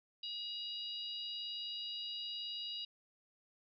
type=harmonic tone; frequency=959 Hz; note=A#5; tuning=49 cents sharp; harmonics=3 / 4 / 5; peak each=-44 / -44 / -47 dBFS; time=0.23-2.85 s; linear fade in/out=5 ms; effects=none